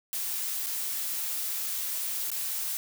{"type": "noise with dropouts", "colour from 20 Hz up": "blue", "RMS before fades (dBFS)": -32, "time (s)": [0.13, 2.77], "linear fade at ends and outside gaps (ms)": 0, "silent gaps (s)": [[0.662, 0.667], [2.303, 2.316]], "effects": []}